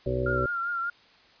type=harmonic tone; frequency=63 Hz; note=B1; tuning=35 cents sharp; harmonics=1 / 2 / 4 / 5 / 6 / 7 / 8 / 9; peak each=-33 / -31 / -36 / -42 / -30 / -41 / -35 / -32 dBFS; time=0.06-0.46 s; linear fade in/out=5 ms
type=tone with vibrato; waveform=sine; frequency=1389 Hz; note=F6; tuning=10 cents flat; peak=-27 dBFS; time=0.26-0.9 s; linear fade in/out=5 ms; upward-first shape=triangle; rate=5.1 Hz; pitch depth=49 cents each way
effects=white hiss -57 dBFS RMS until 1.4 s + resampled to 11025 Hz